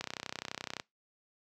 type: click train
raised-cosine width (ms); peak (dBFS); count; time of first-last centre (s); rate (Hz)
0.2; -19; 26; 0.01-0.799; 31.7
effects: noise-tail reverb RT60 0.2 s tail -24 dB re dry + high-pass 100 Hz 12 dB/octave